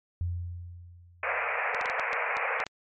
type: tone with exponential decay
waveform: sine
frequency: 87.31 Hz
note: F2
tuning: in tune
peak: -26 dBFS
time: 0.21-1.59 s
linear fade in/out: 0 ms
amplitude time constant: 300 ms
type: band-pass noise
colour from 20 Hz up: white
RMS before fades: -30 dBFS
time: 1.23-2.64 s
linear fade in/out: 2 ms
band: 450 to 2500 Hz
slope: 96 dB/octave
type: clicks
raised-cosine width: 0.2 ms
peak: -19 dBFS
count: 9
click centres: 1.747 / 1.812 / 1.858 / 1.899 / 1.997 / 2.131 / 2.369 / 2.602 / 2.666 s
effects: MP3 48 kbps